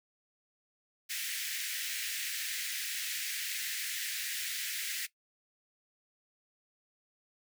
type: high-pass noise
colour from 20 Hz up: pink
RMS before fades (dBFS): -37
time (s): 1.09-5.07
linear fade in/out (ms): 20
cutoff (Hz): 1700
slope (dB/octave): 48
effects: noise-tail reverb RT60 0.1 s tail -17 dB re dry